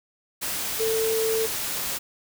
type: tone in noise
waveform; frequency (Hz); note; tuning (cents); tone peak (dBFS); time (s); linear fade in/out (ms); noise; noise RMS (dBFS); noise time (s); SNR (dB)
sine; 445.5; A4; +22; -22; 0.79-1.47; 20; white; -29; 0.41-1.99; +4
effects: none